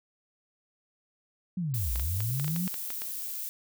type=linear two-way sweep; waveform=sine; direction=down then up; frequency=190 to 53.4 to 190 Hz; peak=-28 dBFS; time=1.57-2.68 s; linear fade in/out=5 ms; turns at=1.93 s
type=noise; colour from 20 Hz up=violet; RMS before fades=-36 dBFS; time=1.74-3.49 s; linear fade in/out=0 ms
type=clicks; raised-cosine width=0.2 ms; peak=-21 dBFS; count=11; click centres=1.958 / 1.997 / 2.205 / 2.398 / 2.445 / 2.48 / 2.562 / 2.678 / 2.742 / 2.904 / 3.019 s
effects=none